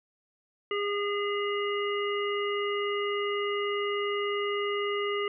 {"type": "harmonic tone", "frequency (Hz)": 408.2, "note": "G#4", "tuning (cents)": -30, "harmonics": [1, 3, 5, 7], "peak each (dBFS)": [-29, -34, -36, -37], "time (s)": [0.71, 5.28], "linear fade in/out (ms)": 2, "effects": []}